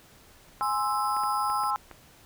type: chord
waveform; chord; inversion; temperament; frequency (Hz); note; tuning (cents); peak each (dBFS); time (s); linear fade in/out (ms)
sine; Ab augmented; none; equal; 830.6 / 1046.5 / 1318.5; Ab5 / C6 / E6; 0 / 0 / 0; -29; 0.61-1.76; 0
type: tone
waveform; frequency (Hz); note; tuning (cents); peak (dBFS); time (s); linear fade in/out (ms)
15% pulse; 4978; D#8; 0; -33; 0.62-1.71; 10
type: clicks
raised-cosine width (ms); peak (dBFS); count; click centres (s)
0.5; -27; 5; 1.167 / 1.236 / 1.5 / 1.636 / 1.913
effects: pink hiss -55 dBFS RMS until 2.25 s